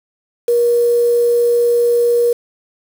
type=tone with quantisation; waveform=sine; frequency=476.1 Hz; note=A#4; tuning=37 cents sharp; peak=-10 dBFS; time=0.48-2.33 s; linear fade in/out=5 ms; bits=5; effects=none